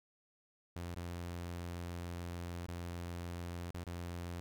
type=tone with dropouts; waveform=sawtooth; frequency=86.8 Hz; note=F2; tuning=10 cents flat; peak=-37 dBFS; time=0.76-4.4 s; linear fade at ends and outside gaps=0 ms; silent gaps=0.945-0.963 / 2.664-2.684 / 3.707-3.745 / 3.839-3.867 s; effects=none